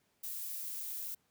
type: noise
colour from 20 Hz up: violet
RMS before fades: -41 dBFS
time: 0.23-1.15 s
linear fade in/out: 10 ms
effects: pink hiss -75 dBFS RMS until 1.3 s + high-pass 80 Hz 12 dB/octave